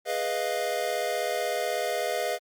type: chord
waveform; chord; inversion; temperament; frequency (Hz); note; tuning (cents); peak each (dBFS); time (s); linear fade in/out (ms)
square; F half-diminished seventh; first; equal; 415.3 / 493.9 / 622.3 / 698.5; Ab4 / Cb5 / Eb5 / F5; 0 / 0 / 0 / 0; -36 / -33 / -32 / -32; 0.05-2.39; 50
effects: Opus 48 kbps